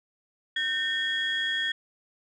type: tone cluster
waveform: sine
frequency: 1543 / 1818 / 3309 Hz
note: G6 / A#6 / G#7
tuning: -28 / -44 / -7 cents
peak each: -36 / -27 / -28 dBFS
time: 0.56-1.72 s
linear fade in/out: 5 ms
effects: tanh soft clip ceiling -19 dBFS